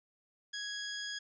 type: tone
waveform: 15% pulse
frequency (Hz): 1661.2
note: G#6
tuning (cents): 0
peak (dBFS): -31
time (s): 0.53-1.19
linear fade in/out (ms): 10
effects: resampled to 16000 Hz